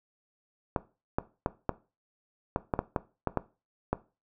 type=clicks; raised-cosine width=1 ms; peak=-12 dBFS; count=11; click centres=0.762 / 1.185 / 1.461 / 1.693 / 2.561 / 2.738 / 2.791 / 2.962 / 3.273 / 3.373 / 3.93 s; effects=noise-tail reverb RT60 0.3 s tail -17 dB re dry